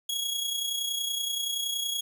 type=tone with amplitude modulation; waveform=sawtooth; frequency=3322 Hz; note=G#7; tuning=in tune; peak=-23 dBFS; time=0.09-2.01 s; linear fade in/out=5 ms; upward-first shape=sine; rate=30.6 Hz; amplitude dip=50%; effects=none